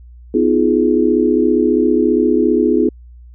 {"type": "chord", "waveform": "sine", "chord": "F half-diminished seventh", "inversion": "second", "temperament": "just", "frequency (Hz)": [251.4, 314.3, 349.2, 419.1], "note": ["Cb4", "Eb4", "F4", "Ab4"], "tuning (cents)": [31, 18, 0, 16], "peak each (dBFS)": -16, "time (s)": [0.34, 2.89], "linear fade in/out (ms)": 5, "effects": ["added 60 Hz sine -36 dBFS peak until 3.34 s"]}